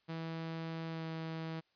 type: tone with pitch glide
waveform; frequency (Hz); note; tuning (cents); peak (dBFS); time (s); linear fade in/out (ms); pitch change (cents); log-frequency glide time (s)
sawtooth; 163.3 to 161.8; E3 to E3; -16 to -32; -35; 0.08-1.61; 20; -16; 0.89-1.05
effects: white hiss -75 dBFS RMS until 1.75 s + resampled to 11025 Hz